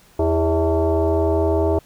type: tone with frequency modulation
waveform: sine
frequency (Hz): 161.8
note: E3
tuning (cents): -32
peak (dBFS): -15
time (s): 0.19-1.79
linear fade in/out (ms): 5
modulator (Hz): 244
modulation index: 2.4
effects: pink hiss -52 dBFS RMS until 1.85 s